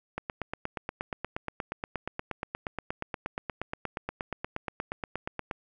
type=click train; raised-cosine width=0.5 ms; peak=-17 dBFS; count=46; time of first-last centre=0.18-5.512 s; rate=8.44 Hz; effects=none